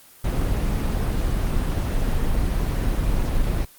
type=noise; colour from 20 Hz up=brown; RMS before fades=-21 dBFS; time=0.24-3.65 s; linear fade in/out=5 ms; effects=white hiss -49 dBFS RMS until 3.78 s + Opus 24 kbps